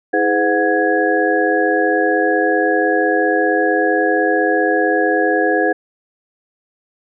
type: tone cluster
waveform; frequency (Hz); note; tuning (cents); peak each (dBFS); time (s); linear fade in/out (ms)
sine; 322.1 / 417.7 / 508 / 728 / 1665; E4 / G#4 / B4 / F#5 / G#6; -40 / +10 / +49 / -28 / +4; -19; 0.13-5.73; 10
effects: none